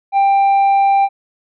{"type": "tone with tanh clipping", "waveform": "triangle", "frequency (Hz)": 790, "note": "G5", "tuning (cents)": 13, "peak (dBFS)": -10, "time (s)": [0.12, 1.09], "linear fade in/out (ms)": 50, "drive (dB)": 8, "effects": []}